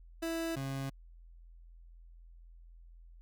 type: tone pair in turn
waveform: 30% pulse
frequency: 329.6 / 135.73 Hz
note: E4 / C#3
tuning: 0 / -36 cents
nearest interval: octave + minor third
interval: 1536 cents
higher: first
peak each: -31 / -33 dBFS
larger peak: first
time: 0.22-0.56 / 0.56-0.9 s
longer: neither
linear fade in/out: 10 ms
effects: added 42 Hz sine -52 dBFS peak until 3.21 s